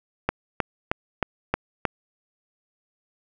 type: click train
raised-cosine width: 0.5 ms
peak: -6 dBFS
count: 6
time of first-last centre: 0.29-1.853 s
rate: 3.2 Hz
effects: none